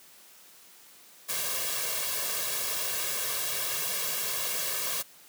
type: noise with comb filter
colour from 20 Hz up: white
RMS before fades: -31 dBFS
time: 1.28-5.03 s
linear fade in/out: 20 ms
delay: 1.8 ms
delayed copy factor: +0.8
effects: white hiss -54 dBFS RMS until 5.28 s + high-pass 150 Hz 12 dB/octave